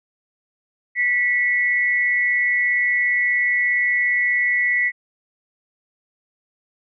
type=tone pair together; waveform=sine; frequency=1962 / 2179 Hz; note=B6 / C#7; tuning=-12 / -30 cents; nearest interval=major second; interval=182 cents; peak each=-17 / -23 dBFS; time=0.95-4.92 s; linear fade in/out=50 ms; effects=none